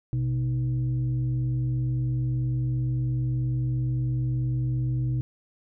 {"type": "tone with frequency modulation", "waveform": "sine", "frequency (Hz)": 126.5, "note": "B2", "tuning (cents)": 42, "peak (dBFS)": -23, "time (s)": [0.13, 5.21], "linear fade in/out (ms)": 0, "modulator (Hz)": 184, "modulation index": 0.41, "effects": []}